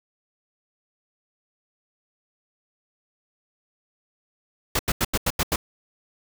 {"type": "noise bursts", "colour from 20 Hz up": "pink", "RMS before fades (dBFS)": -22, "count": 7, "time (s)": [4.75, 5.56], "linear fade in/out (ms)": 5, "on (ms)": 42, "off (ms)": 86, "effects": []}